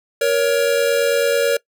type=tone pair together; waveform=square; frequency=470.8 / 559.9 Hz; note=A#4 / C#5; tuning=+17 / +17 cents; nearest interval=minor third; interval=300 cents; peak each=-18 dBFS; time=0.21-1.57 s; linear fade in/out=5 ms; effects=noise-tail reverb RT60 0.1 s tail -22 dB re dry